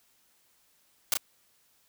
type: noise with echo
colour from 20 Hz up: white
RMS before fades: -24 dBFS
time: 1.12-1.14 s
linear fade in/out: 2 ms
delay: 32 ms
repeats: 1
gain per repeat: -4 dB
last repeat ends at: 1.172 s
effects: white hiss -67 dBFS RMS until 1.88 s